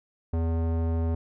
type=tone with low-pass filter; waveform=square; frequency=82.41 Hz; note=E2; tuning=in tune; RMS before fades=-26 dBFS; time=0.33-1.15 s; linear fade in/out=5 ms; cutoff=700 Hz; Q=0.79; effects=none